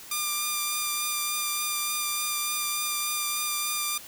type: tone with vibrato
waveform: 5% pulse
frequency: 1195 Hz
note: D6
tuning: 30 cents sharp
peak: -15 dBFS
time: 0.11-3.98 s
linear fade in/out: 5 ms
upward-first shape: triangle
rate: 3.4 Hz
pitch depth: 14 cents each way
effects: white hiss -45 dBFS RMS until 4.07 s